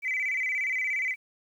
sine tone with vibrato, 2160 Hz, C#7, 45 cents flat, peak -25 dBFS, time 0.02-1.16 s, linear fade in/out 50 ms, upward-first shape square, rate 17 Hz, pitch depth 110 cents each way, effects tanh soft clip ceiling -21 dBFS + 10-bit

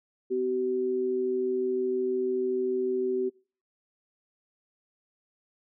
sine tone pair together, 253.6 / 380 Hz, B3 / F#4, +46 / +46 cents, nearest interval perfect fifth, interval 700 cents, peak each -34 / -25 dBFS, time 0.3-3.3 s, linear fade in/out 20 ms, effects noise-tail reverb RT60 0.4 s tail -25 dB re dry

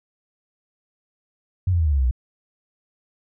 sine tone with pitch steps, 92.5 / 86.31 / 80.53 / 75.13 / 70.1 / 65.41 / 61.03 Hz, F#2 / F2 / E2 / D2 / C#2 / C2 / B1, 0 / -20 / -40 / +40 / +20 / 0 / -20 cents, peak -16 dBFS, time 1.67-2.111 s, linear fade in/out 5 ms, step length 63 ms, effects none

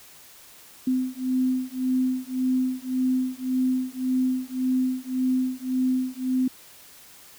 sine beating tone pair, 255.8 / 257.6 Hz, C4 / C4, -39 / -27 cents, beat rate 1.8 Hz, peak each -25 dBFS, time 0.87-6.48 s, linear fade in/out 5 ms, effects white hiss -49 dBFS RMS until 7.38 s

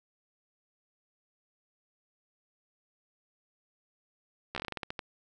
slowing click train, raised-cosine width 0.3 ms, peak -19 dBFS, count 12, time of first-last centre 4.55-4.992 s, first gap 13 ms, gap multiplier 1.21, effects none

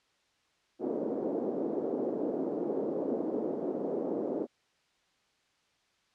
white band-pass noise, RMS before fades -33 dBFS, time 0.79-4.47 s, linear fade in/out 50 ms, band 250 to 480 Hz, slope 24 dB/octave, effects white hiss -71 dBFS RMS until 6.14 s + low-pass 5000 Hz 12 dB/octave

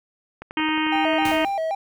click train, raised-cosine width 0.5 ms, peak -20 dBFS, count 11, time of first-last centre 0.42-1.313 s, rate 11.2 Hz
harmonic tone, 311.1 Hz, D#4, in tune, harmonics 1 / 3 / 4 / 5 / 6 / 7 / 8 / 9 / 10, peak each -23 / -27 / -32 / -33 / -31 / -31 / -31 / -32 / -33 dBFS, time 0.57-1.45 s, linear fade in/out 2 ms
triangle tone with vibrato, 714 Hz, F5, 38 cents sharp, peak -20 dBFS, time 0.92-1.75 s, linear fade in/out 5 ms, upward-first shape square, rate 3.8 Hz, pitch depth 180 cents each way
pink noise with exponential decay, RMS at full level -29 dBFS, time 1.25-1.69 s, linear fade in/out 2 ms, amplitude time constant 94 ms
effects none

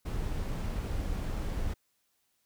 brown noise, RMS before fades -33 dBFS, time 0.05-1.74 s, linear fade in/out 10 ms, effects white hiss -75 dBFS RMS until 2.45 s

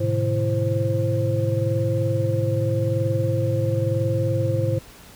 sine tone cluster, 107.3 / 128.2 / 150.4 / 335.6 / 525 Hz, A2 / C3 / D3 / E4 / C5, -43 / -35 / +42 / +31 / +6 cents, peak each -22 / -26 / -31 / -29 / -25 dBFS, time 0-4.79 s, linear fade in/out 10 ms, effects pink hiss -46 dBFS RMS until 5.15 s

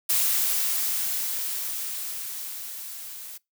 blue noise with level ramp, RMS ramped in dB -22 to -40 dBFS, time 0.09-3.38 s, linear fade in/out 10 ms, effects noise-tail reverb RT60 0.2 s tail -24 dB re dry

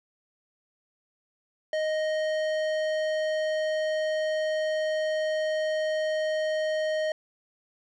sine tone with tanh clipping, 622.3 Hz, D#5, in tune, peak -27 dBFS, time 1.73-7.12 s, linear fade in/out 2 ms, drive 15 dB, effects none

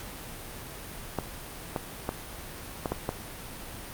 clicks, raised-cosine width 1 ms, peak -14 dBFS, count 6, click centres 1.187 / 1.762 / 2.091 / 2.858 / 2.92 / 3.091 s, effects pink hiss -41 dBFS RMS until 3.93 s + Opus 48 kbps

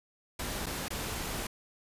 pink noise with dropouts, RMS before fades -36 dBFS, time 0.39-1.47 s, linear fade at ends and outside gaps 5 ms, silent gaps 0.66-0.665 / 0.884-0.904 s, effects resampled to 32000 Hz

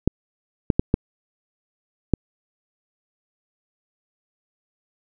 clicks, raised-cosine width 3 ms, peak -3 dBFS, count 5, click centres 0.076 / 0.702 / 0.795 / 0.941 / 2.137 s, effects none

